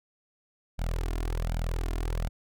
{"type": "tone with flanger", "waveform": "sawtooth", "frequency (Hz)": 41.2, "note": "E1", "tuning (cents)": 0, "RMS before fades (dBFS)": -30, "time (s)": [0.78, 2.29], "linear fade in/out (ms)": 20, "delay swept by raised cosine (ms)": [1.3, 2.9], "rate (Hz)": 1.3, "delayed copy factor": 0.8, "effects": []}